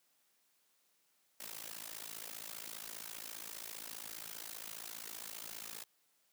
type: noise with amplitude modulation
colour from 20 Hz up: white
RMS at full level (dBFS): -43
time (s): 1.4-5.84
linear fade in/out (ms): 5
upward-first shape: sine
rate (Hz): 55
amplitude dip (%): 95
effects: white hiss -75 dBFS RMS until 6.32 s + high-pass 150 Hz 12 dB/octave

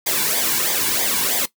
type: noise with flanger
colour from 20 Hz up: white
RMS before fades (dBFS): -20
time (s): 0.06-1.46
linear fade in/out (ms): 10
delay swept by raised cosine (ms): 0.71 to 1.62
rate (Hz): 3.1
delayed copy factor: -0.75
effects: noise-tail reverb RT60 0.1 s tail -17 dB re dry

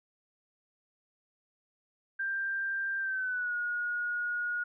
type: tone with pitch glide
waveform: sine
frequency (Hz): 1583 to 1443.3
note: G6 to F#6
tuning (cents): +17 to -43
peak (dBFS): -30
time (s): 2.19-4.64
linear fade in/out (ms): 10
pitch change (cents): -160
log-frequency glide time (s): 2.99-3.55
effects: none

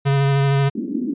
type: tone with vibrato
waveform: square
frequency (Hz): 138.59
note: C#3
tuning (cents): 0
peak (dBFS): -15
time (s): 0.05-0.7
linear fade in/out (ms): 20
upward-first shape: sine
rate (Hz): 13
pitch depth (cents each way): 16
type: band-pass noise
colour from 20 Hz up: white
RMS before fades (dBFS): -24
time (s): 0.75-1.14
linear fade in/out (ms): 5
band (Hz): 210 to 320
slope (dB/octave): 48
effects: resampled to 8000 Hz

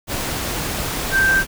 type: tone in noise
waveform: sine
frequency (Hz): 1568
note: G6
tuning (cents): 0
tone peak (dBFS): -13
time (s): 1.11-1.44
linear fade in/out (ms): 50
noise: pink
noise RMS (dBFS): -24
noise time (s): 0.07-1.47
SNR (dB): +8
effects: none

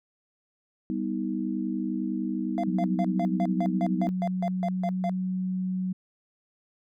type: chord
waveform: sine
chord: G augmented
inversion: none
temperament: equal with one note detuned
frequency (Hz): 196 / 246.9 / 315.8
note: G3 / B3 / D#4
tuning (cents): 0 / 0 / +26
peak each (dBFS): -31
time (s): 0.9-4.09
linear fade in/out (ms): 0
type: tone bursts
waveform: triangle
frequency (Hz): 690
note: F5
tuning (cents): -21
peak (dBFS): -25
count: 13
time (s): 2.58-5.095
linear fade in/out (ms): 0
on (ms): 55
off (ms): 150
type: tone with pitch glide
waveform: sine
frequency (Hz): 184 to 185.39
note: F#3 to F#3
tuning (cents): -9 to +4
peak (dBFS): -26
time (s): 2.67-5.93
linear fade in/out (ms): 10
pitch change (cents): +13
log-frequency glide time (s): 3.83-5.19
effects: none

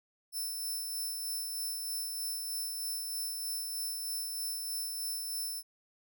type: tone with tremolo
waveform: 5% pulse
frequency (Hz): 5300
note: E8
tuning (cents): +9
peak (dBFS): -28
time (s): 0.32-5.63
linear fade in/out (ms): 50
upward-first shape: sine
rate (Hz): 3.2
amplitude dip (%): 30
effects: none

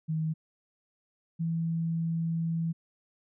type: tone pair in turn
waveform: sine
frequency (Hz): 158.4 / 164.98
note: D#3 / E3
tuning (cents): +31 / +2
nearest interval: minor second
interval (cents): 71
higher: second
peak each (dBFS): -27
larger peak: neither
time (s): 0.08-0.34 / 1.39-2.73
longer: second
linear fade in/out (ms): 20
effects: none

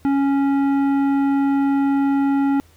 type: tone with tanh clipping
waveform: sine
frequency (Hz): 277.2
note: C#4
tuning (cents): 0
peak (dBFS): -17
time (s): 0.05-2.6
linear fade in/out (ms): 0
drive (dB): 12
effects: added 82 Hz sine -51 dBFS peak until 2.76 s + pink hiss -55 dBFS RMS until 2.76 s

